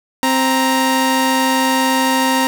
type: tone pair together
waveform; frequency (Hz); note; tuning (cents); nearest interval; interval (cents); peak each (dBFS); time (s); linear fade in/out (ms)
sawtooth; 262 / 933.7; C4 / A#5; +2 / +3; octave + minor seventh; 2201; -12; 0.23-2.47; 0
effects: none